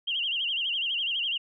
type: tone with vibrato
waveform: sine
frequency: 2994 Hz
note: F#7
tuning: 20 cents sharp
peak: -26 dBFS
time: 0.07-1.38 s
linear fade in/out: 10 ms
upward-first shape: sine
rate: 12 Hz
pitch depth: 150 cents each way
effects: none